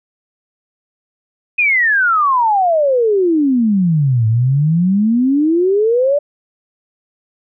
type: exponential two-way sweep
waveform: sine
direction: down then up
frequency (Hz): 2529 to 108.4 to 593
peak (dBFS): -10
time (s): 1.58-6.19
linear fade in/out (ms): 10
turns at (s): 4.27
effects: none